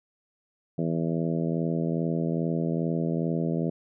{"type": "harmonic tone", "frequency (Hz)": 82.41, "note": "E2", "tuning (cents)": 0, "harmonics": [2, 3, 4, 5, 6, 7, 8], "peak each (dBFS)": [-27, -31, -33, -35, -37, -38, -39], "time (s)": [0.78, 3.7], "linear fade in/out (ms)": 5, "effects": []}